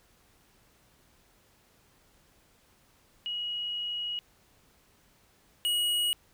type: tone pair in turn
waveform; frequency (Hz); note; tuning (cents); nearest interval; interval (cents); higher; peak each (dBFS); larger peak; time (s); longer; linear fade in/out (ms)
sine / square; 2902 / 2902; F#7 / F#7; -34 / -34; unison; 0; neither; -31 / -26; second; 3.26-4.19 / 5.65-6.13; first; 0
effects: pink hiss -64 dBFS RMS until 6.33 s